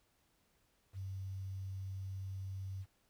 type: tone with quantisation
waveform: sine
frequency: 95.9 Hz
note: G2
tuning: 37 cents flat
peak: -40 dBFS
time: 0.93-2.86 s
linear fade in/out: 50 ms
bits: 11
effects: pink hiss -75 dBFS RMS until 3.09 s